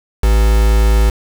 triangle tone with quantisation, 54.5 Hz, A1, 16 cents flat, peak -6 dBFS, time 0.23-1.1 s, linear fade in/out 5 ms, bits 3, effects none

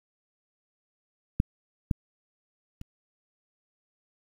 clicks, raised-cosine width 5 ms, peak -9 / -11 / -28 dBFS, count 3, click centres 1.401 / 1.912 / 2.814 s, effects 8-bit

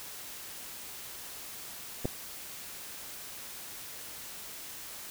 clicks, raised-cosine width 2 ms, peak -25 / -16 dBFS, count 2, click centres 2.047 / 2.055 s, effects white hiss -44 dBFS RMS until 5.1 s

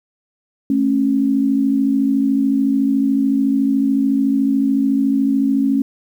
sine tone pair together, 220 / 273.8 Hz, A3 / C#4, 0 / -21 cents, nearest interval major third, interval 379 cents, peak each -19 / -14 dBFS, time 0.7-5.82 s, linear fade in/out 2 ms, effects 8-bit

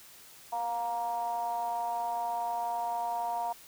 triangle ring-modulated tone, 115.7 Hz, A#2, 13 cents flat, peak -25 dBFS, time 0.52-3.53 s, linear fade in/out 10 ms, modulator 822 Hz, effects white hiss -53 dBFS RMS until 3.67 s

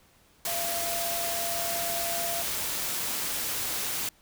sine tone in noise, 683 Hz, F5, 39 cents flat, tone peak -33 dBFS, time 0.47-2.42 s, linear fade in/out 2 ms, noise white, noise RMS -31 dBFS, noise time 0.45-4.09 s, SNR -5 dB, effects pink hiss -61 dBFS RMS until 4.21 s

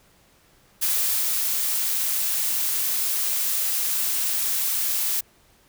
blue noise with ADSR envelope, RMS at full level -22 dBFS, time 0.81-5.21 s, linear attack 20 ms, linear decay 580 ms, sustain -2 dB, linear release 9 ms, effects pink hiss -58 dBFS RMS until 5.68 s

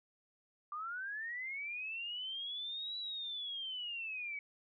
sine linear two-way sweep, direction up then down, 1171 to 3951 to 2246 Hz, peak -39 dBFS, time 0.72-4.39 s, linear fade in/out 2 ms, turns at 2.98 s, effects none

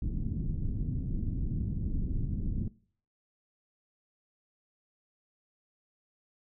pink low-pass noise, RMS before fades -32 dBFS, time 0.02-2.68 s, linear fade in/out 2 ms, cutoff 240 Hz, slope 24 dB/octave, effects noise-tail reverb RT60 0.5 s tail -21 dB re dry

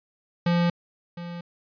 square tone with echo, 172.8 Hz, F3, 18 cents flat, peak -20 dBFS, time 0.46-0.7 s, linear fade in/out 5 ms, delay 710 ms, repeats 1, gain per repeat -14 dB, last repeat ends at 1.41 s, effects resampled to 11025 Hz

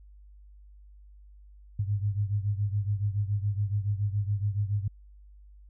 sine beating tone pair, 100.5 / 107.6 Hz, G2 / A2, +44 / -38 cents, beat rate 7.1 Hz, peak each -27 / -31 dBFS, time 1.79-4.88 s, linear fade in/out 5 ms, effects added 50 Hz sine -49 dBFS peak until 5.69 s

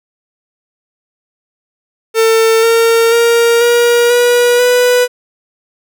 45% pulse tone with pitch steps, 450 / 458.4 / 466.9 / 475.7 / 484.5 / 493.6 Hz, A4 / A#4 / A#4 / A#4 / B4 / B4, +39 / -29 / +3 / +35 / -33 / -1 cents, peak -7 dBFS, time 2.14-5.08 s, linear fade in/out 50 ms, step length 490 ms, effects none

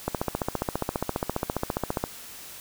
click train, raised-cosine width 1 ms, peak -11 dBFS, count 30, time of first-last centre 0.08-2.039 s, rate 14.8 Hz, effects white hiss -43 dBFS RMS until 2.6 s

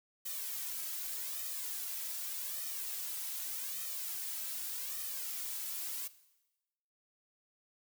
blue noise with flanger, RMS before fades -40 dBFS, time 0.25-6.08 s, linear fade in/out 10 ms, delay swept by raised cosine 1.6 to 3.1 ms, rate 0.84 Hz, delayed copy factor +0.85, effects noise-tail reverb RT60 1.0 s tail -17 dB re dry

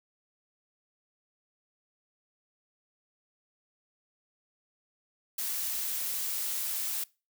blue noise, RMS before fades -33 dBFS, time 5.38-7.04 s, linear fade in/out 5 ms, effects noise-tail reverb RT60 0.3 s tail -23 dB re dry

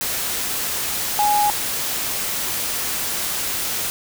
sine tone in noise, 830.6 Hz, G#5, in tune, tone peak -15 dBFS, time 1.19-1.5 s, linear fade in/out 0 ms, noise white, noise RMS -24 dBFS, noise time 0.01-3.9 s, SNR +6 dB, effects none

